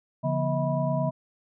sine tone cluster, 142.6 / 172 / 240.5 / 640 / 981 Hz, C#3 / F3 / B3 / D#5 / B5, +49 / -26 / -46 / +49 / -12 cents, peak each -27 / -31 / -33 / -28 / -34 dBFS, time 0.23-1.11 s, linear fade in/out 20 ms, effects none

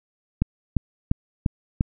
click train, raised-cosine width 5 ms, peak -7 dBFS, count 5, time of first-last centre 0.42-1.809 s, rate 2.88 Hz, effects none

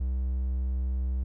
triangle tone, 64 Hz, C2, 38 cents flat, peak -24 dBFS, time 0-1.24 s, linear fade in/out 10 ms, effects none

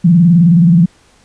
sine tone with vibrato, 170.6 Hz, F3, 40 cents flat, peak -4 dBFS, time 0.04-0.86 s, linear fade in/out 10 ms, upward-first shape square, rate 19 Hz, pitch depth 100 cents each way, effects pink hiss -49 dBFS RMS until 1.24 s + resampled to 22050 Hz

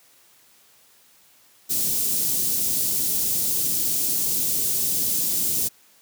white band-stop noise, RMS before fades -23 dBFS, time 1.69-5.69 s, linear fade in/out 20 ms, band 310 to 6100 Hz, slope 12 dB/octave, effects white hiss -56 dBFS RMS until 6.01 s + high-pass 100 Hz 12 dB/octave

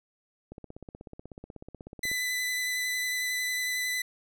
click train, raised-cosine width 2 ms, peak -29 dBFS, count 27, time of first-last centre 0.52-2.115 s, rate 16.3 Hz
sawtooth tone with vibrato, 2000 Hz, B6, 21 cents sharp, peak -25 dBFS, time 2.03-4.02 s, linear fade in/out 5 ms, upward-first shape sine, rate 11 Hz, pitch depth 11 cents each way
effects none

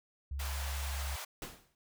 sine tone, 69.3 Hz, C#2, in tune, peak -35 dBFS, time 0.31-1.16 s, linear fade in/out 5 ms
pink high-pass noise, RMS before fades -43 dBFS, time 0.39-1.25 s, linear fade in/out 10 ms, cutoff 650 Hz, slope 24 dB/octave
pink noise with exponential decay, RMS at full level -40 dBFS, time 1.42-1.75 s, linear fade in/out 1 ms, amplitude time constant 71 ms
effects none

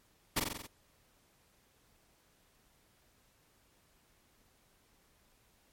pink noise with echo, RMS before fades -30 dBFS, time 0.36-0.4 s, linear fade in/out 10 ms, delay 45 ms, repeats 6, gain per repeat -3 dB, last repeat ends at 0.67 s, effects pink hiss -69 dBFS RMS until 5.72 s + MP3 64 kbps

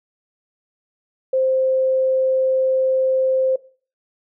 sine tone, 523.3 Hz, C5, in tune, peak -15 dBFS, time 1.33-3.56 s, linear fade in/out 5 ms, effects noise-tail reverb RT60 0.4 s tail -19 dB re dry

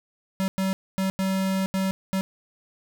square tone bursts at uneven times, 191.1 Hz, G3, 44 cents flat, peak -23 dBFS, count 6, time 0.4-0.48 / 0.58-0.73 / 0.98-1.1 / 1.19-1.66 / 1.74-1.91 / 2.13-2.21 s, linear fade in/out 0 ms, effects none

